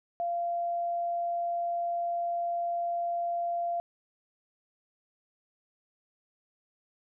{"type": "tone", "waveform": "sine", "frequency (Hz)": 690, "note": "F5", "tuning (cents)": -21, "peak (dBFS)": -28, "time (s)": [0.2, 3.8], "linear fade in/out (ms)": 0, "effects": []}